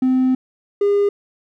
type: tone pair in turn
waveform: triangle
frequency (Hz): 257.9 / 405.3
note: C4 / G#4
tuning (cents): -25 / -42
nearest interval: minor sixth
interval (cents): 783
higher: second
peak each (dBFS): -10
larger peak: neither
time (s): 0.02-0.35 / 0.81-1.09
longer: first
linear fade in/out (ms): 5
effects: tanh soft clip ceiling -8 dBFS